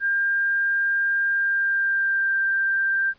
sine tone with pitch glide, 1600 to 1578.9 Hz, G6 to G6, +35 to +12 cents, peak -19 dBFS, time 0-3.14 s, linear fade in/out 50 ms, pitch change -23 cents, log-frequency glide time 1.29-2.39 s, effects pink hiss -59 dBFS RMS until 3.18 s + resampled to 11025 Hz

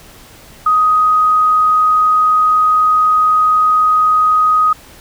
sine tone, 1252 Hz, D#6, 10 cents sharp, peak -8 dBFS, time 0.66-4.73 s, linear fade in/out 5 ms, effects pink hiss -40 dBFS RMS until 5 s

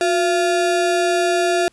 square ring-modulated tone, 521 Hz, C5, 7 cents flat, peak -13 dBFS, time 0.01-1.68 s, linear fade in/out 0 ms, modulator 161 Hz, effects pink hiss -58 dBFS RMS until 1.72 s + resampled to 24000 Hz

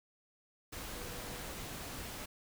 sine tone in noise, 489.9 Hz, B4, 14 cents flat, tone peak -52 dBFS, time 0.95-1.44 s, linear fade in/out 10 ms, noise pink, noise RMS -44 dBFS, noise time 0.72-2.26 s, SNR -11 dB, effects none

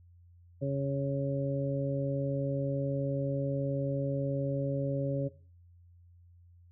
harmonic tone, 138.59 Hz, C#3, in tune, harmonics 1 / 2 / 3 / 4, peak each -31 / -36 / -40 / -34 dBFS, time 0.61-5.29 s, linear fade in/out 20 ms, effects noise-tail reverb RT60 0.4 s tail -17 dB re dry + added 87 Hz sine -55 dBFS peak until 6.71 s

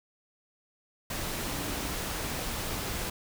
sine tone in noise, 290 Hz, D4, 22 cents flat, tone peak -42 dBFS, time 1.46-1.87 s, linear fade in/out 5 ms, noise pink, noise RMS -34 dBFS, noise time 1.1-3.1 s, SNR -11 dB, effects none

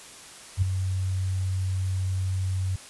sine tone with ADSR envelope, 93.9 Hz, F#2, 26 cents sharp, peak -16 dBFS, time 0.57-2.76 s, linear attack 52 ms, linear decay 7 ms, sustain -8 dB, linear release 5 ms, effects white hiss -45 dBFS RMS until 2.89 s + resampled to 24000 Hz

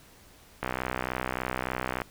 click train, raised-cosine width 0.5 ms, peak -14 dBFS, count 89, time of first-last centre 0.63-2.018 s, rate 63.4 Hz, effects pink hiss -55 dBFS RMS until 2.1 s

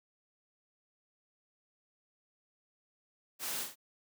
white noise with echo, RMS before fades -38 dBFS, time 3.39-3.67 s, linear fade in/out 50 ms, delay 44 ms, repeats 2, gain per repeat -6 dB, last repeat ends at 3.758 s, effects high-pass 150 Hz 12 dB/octave

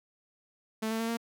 sawtooth tone with pitch steps, 220 / 223.7 / 227.5 / 231.3 Hz, A3 / A3 / A#3 / A#3, 0 / +29 / -42 / -13 cents, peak -26 dBFS, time 0.82-1.172 s, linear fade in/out 10 ms, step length 88 ms, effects none

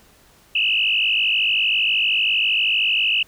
sine tone with frequency modulation, 2761 Hz, F7, 20 cents flat, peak -16 dBFS, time 0.55-3.23 s, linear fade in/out 5 ms, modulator 52.8 Hz, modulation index 3.8, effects pink hiss -53 dBFS RMS until 3.27 s

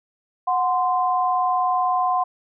sine tone pair together, 734 / 1038 Hz, F#5 / C6, -14 / -14 cents, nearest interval tritone, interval 600 cents, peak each -20 / -21 dBFS, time 0.47-2.24 s, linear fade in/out 10 ms, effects none

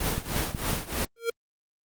pink noise with tremolo, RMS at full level -26 dBFS, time 0-1.05 s, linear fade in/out 5 ms, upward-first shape triangle, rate 3.2 Hz, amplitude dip 90%
click train, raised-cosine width 5 ms, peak -17 dBFS, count 4, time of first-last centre 0.18-0.732 s, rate 5.43 Hz
square tone with exponential growth, 463.1 Hz, A#4, 11 cents flat, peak -22 dBFS, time 1.16-1.3 s, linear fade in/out 5 ms, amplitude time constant 29 ms
effects Opus 24 kbps

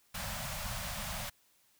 pink band-stop noise, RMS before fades -39 dBFS, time 0.14-1.3 s, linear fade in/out 10 ms, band 220 to 540 Hz, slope 96 dB/octave, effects white hiss -69 dBFS RMS until 1.79 s

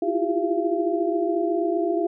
sine tone cluster, 326.8 / 340.7 / 354.9 / 399.5 / 682 Hz, E4 / F4 / F4 / G4 / F5, -15 / -43 / +28 / +33 / -41 cents, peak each -27 dBFS, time 0.02-2.07 s, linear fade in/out 5 ms, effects none

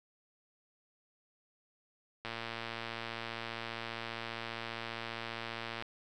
click train, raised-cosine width 0.3 ms, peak -23 dBFS, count 412, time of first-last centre 2.25-5.824 s, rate 115 Hz, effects none

